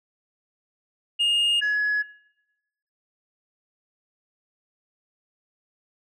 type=tone pair in turn; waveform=sine; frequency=2840 / 1688.7 Hz; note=F7 / G#6; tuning=+28 / +28 cents; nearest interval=major sixth; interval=900 cents; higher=first; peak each=-16 / -19 dBFS; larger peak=first; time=1.19-1.61 / 1.61-2.03 s; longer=neither; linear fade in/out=20 ms; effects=noise-tail reverb RT60 1.0 s tail -23 dB re dry + tanh soft clip ceiling -18 dBFS